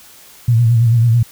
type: tone with vibrato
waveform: sine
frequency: 116.54 Hz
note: A#2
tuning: in tune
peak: -8 dBFS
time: 0.48-1.23 s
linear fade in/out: 5 ms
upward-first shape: sine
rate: 9.1 Hz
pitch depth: 67 cents each way
effects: white hiss -42 dBFS RMS until 1.31 s